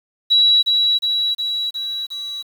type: tone with echo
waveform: sine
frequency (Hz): 3904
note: B7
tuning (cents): -21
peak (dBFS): -10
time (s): 0.3-0.63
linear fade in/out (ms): 20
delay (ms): 360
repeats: 5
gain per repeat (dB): -3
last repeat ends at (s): 2.43
effects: 7-bit